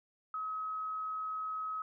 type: tone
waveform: sine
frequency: 1276 Hz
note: D#6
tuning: 43 cents sharp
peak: -35 dBFS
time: 0.34-1.82 s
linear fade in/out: 2 ms
effects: none